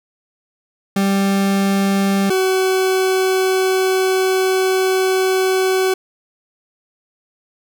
40% pulse tone pair in turn, 196.5 / 377 Hz, G3 / F#4, +4 / +32 cents, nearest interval major seventh, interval 1128 cents, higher second, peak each -13 dBFS, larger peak neither, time 0.96-2.3 / 2.3-5.94 s, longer second, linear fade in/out 5 ms, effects none

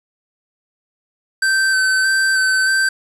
square tone with vibrato, 1544 Hz, G6, 27 cents flat, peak -14 dBFS, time 1.42-2.89 s, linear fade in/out 5 ms, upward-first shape square, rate 1.6 Hz, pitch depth 14 cents each way, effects resampled to 24000 Hz + 7-bit

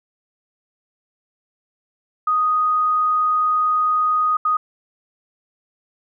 sine tone bursts at uneven times, 1244.5 Hz, D#6, in tune, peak -15 dBFS, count 2, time 2.27-4.37 / 4.45-4.57 s, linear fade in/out 5 ms, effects none

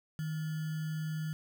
sine tone with sample-and-hold, 156.6 Hz, D#3, 11 cents sharp, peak -33 dBFS, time 0.19-1.33 s, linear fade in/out 0 ms, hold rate 1575 Hz, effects none

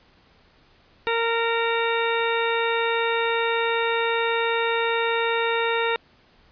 harmonic tone, 461.3 Hz, A#4, 18 cents flat, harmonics 1 / 2 / 3 / 4 / 5 / 6 / 8, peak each -24 / -27 / -29 / -30 / -31 / -32 / -33 dBFS, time 1.07-5.96 s, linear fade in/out 0 ms, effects pink hiss -57 dBFS RMS until 6.51 s + resampled to 11025 Hz

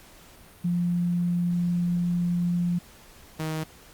sine / sawtooth tone pair in turn, 174.61 / 157.38 Hz, F3 / D#3, 0 / +20 cents, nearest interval major second, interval 180 cents, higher first, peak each -22 / -24 dBFS, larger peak first, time 0.64-2.79 / 3.39-3.64 s, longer first, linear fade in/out 10 ms, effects pink hiss -51 dBFS RMS until 3.93 s + Opus 48 kbps

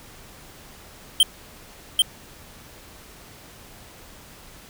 square tone with echo, 3136 Hz, G7, in tune, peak -12 dBFS, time 1.2-1.23 s, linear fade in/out 2 ms, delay 790 ms, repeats 1, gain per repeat -2 dB, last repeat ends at 2.02 s, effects pink hiss -46 dBFS RMS until 4.69 s

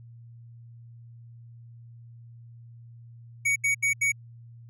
square tone bursts, 2243 Hz, C#7, 20 cents sharp, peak -22 dBFS, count 4, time 3.45-4.121 s, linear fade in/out 10 ms, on 110 ms, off 77 ms, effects added 117 Hz sine -45 dBFS peak until 4.69 s + low-pass 12000 Hz 12 dB/octave

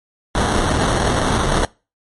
pink noise with sample-and-hold, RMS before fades -17 dBFS, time 0.35-1.65 s, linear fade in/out 2 ms, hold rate 2450 Hz, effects noise-tail reverb RT60 0.3 s tail -23 dB re dry + MP3 48 kbps

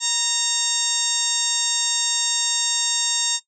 harmonic tone with a mistuned harmonic, 925 Hz, A#5, 14 cents flat, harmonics 1 / 2 / 3 / 4 / 5 / 6 / 7 / 8 / 9, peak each -34 / -35 / -34 / -24 / -32 / -27 / -28 / -24 / -31 dBFS, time 0-3.4 s, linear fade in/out 50 ms, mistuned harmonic 1, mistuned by +52 cents, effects noise-tail reverb RT60 0.1 s tail -18 dB re dry

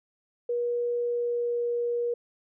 sine tone with pitch glide, 480 to 477 Hz, B4 to A#4, -49 to +40 cents, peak -25 dBFS, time 0.49-2.14 s, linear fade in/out 5 ms, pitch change -11 cents, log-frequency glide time 0.96-1.64 s, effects none

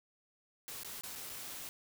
white noise with dropouts, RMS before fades -45 dBFS, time 0.68-1.69 s, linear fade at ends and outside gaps 0 ms, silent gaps 0.833-0.847 / 1.01-1.035 / 1.154-1.158 / 1.294-1.298 s, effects none

